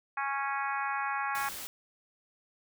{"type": "harmonic tone", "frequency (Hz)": 276.3, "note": "C#4", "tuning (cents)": -6, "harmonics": [3, 4, 5, 6, 7, 8, 9], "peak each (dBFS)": [-35, -35, -38, -37, -43, -44, -44], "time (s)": [0.17, 1.49], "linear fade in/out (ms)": 5}
{"type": "noise", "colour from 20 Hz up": "white", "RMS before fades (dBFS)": -41, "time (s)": [1.35, 1.67], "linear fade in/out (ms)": 0}
{"effects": []}